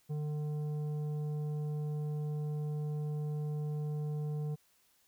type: tone with tanh clipping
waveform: triangle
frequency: 150 Hz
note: D3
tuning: 37 cents sharp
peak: -35 dBFS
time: 0.09-4.56 s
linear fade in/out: 20 ms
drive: 13 dB
effects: white hiss -70 dBFS RMS until 5.07 s